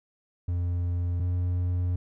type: tone pair in turn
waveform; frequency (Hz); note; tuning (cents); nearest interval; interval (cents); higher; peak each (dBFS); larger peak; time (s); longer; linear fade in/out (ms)
triangle; 87.7 / 89.13; F2 / F2; +8 / +36; unison; 28; second; -23 / -22; second; 0.48-1.2 / 1.2-1.96; second; 5
effects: none